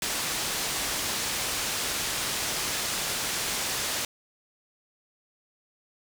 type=low-pass noise; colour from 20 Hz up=white; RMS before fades=-30 dBFS; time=0.02-4.05 s; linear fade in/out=2 ms; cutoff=8300 Hz; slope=12 dB/octave; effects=none